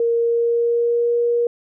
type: tone with pitch glide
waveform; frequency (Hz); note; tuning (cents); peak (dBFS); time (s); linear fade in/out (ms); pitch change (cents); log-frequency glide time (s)
sine; 466.2 to 474.6; A#4 to A#4; 0 to +31; -15; 0-1.47; 2; +31; 0.17-1.17
effects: none